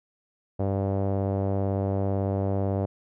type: tone with low-pass filter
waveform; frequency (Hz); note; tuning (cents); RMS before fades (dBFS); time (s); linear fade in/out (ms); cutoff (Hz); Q
sawtooth; 98; G2; 0; -26; 0.59-2.86; 10; 620; 2.4
effects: none